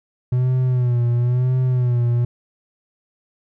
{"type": "tone with vibrato", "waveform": "triangle", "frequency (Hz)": 123.9, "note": "B2", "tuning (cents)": 6, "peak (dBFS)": -13, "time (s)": [0.32, 2.25], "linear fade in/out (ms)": 5, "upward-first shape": "sine", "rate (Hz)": 0.99, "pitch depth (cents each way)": 63, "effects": []}